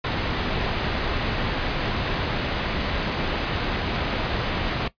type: low-pass noise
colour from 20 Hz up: pink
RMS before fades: -26 dBFS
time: 0.04-4.88 s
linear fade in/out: 5 ms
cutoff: 4200 Hz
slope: 24 dB/octave
effects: noise-tail reverb RT60 0.1 s tail -17 dB re dry + resampled to 11025 Hz